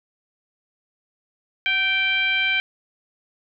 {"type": "tone with frequency modulation", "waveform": "sine", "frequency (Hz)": 2349, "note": "D7", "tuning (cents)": 0, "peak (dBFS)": -18, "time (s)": [1.66, 2.6], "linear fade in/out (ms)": 0, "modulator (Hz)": 800, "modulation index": 1, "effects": []}